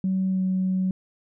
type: tone with pitch glide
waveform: sine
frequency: 188.9 to 186.95 Hz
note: F#3 to F#3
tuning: +36 to +18 cents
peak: -20 dBFS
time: 0.04-0.91 s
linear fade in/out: 2 ms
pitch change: -18 cents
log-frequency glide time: 0.29-0.41 s
effects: tanh soft clip ceiling -16 dBFS